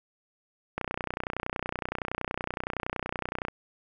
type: click train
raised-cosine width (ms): 0.5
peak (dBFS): -15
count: 84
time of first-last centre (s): 0.78-3.484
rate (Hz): 30.7
effects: none